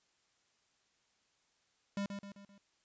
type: tone with echo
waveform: square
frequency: 200 Hz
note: G3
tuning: 35 cents sharp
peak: -35 dBFS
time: 1.97-2.06 s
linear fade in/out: 2 ms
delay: 130 ms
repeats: 4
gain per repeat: -6 dB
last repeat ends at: 2.58 s
effects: white hiss -75 dBFS RMS until 2.84 s + resampled to 16000 Hz

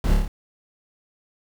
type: noise with echo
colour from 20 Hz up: brown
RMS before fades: -22 dBFS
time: 0.04-0.14 s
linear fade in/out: 2 ms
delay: 28 ms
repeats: 5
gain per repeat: -2 dB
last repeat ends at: 0.28 s
effects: none

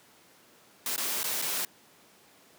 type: noise with dropouts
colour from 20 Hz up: white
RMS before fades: -31 dBFS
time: 0.86-1.65 s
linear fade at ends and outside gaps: 2 ms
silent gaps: 0.962-0.978 / 1.232-1.24 / 1.417-1.422 s
effects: pink hiss -58 dBFS RMS until 2.58 s + high-pass 200 Hz 12 dB/octave

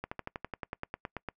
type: slowing click train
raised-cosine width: 0.5 ms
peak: -21 dBFS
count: 14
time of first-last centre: 0.04-1.287 s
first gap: 75 ms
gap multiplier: 1.04
effects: noise-tail reverb RT60 0.1 s tail -25 dB re dry

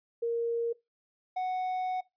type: tone pair in turn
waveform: sine / triangle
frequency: 466.2 / 740 Hz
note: A#4 / F#5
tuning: 0 / 0 cents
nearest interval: minor sixth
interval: 800 cents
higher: second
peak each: -27 dBFS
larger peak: neither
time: 0.22-0.73 / 1.36-2.01 s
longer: second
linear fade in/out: 10 ms
effects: noise-tail reverb RT60 0.2 s tail -21 dB re dry + resampled to 11025 Hz

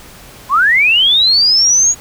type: linear sweep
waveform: sine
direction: up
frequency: 989 to 6780 Hz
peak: -7 dBFS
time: 0.49-1.95 s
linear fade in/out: 50 ms
effects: pink hiss -37 dBFS RMS until 2 s

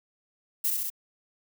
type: noise with echo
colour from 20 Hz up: violet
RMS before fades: -26 dBFS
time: 0.64-0.71 s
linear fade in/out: 10 ms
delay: 64 ms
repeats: 3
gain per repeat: -2 dB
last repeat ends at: 0.902 s
effects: none

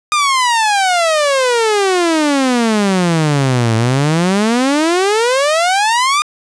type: exponential two-way sweep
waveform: sawtooth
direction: down then up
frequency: 1229 to 110 to 1229 Hz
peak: -7 dBFS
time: 0.12-6.22 s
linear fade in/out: 0 ms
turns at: 3.75 s
effects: resampled to 22050 Hz + 7-bit

